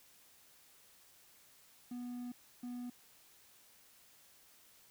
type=tone bursts at uneven times; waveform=triangle; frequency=244.9 Hz; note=B3; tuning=14 cents flat; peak=-39 dBFS; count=2; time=1.91-2.32 / 2.63-2.9 s; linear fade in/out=5 ms; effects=white hiss -64 dBFS RMS until 4.9 s